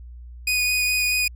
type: tone with vibrato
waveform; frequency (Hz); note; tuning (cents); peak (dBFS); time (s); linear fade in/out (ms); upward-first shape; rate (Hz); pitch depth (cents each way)
sawtooth; 2477; D#7; -8; -16; 0.47-1.28; 5; triangle; 4.7; 10
effects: added 60 Hz sine -37 dBFS peak until 1.35 s